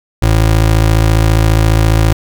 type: tone pair together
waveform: square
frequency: 54.7 / 109.4 Hz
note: A1 / A2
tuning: -9 / -9 cents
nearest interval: octave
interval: 1200 cents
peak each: -11 dBFS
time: 0.22-2.13 s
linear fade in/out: 5 ms
effects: none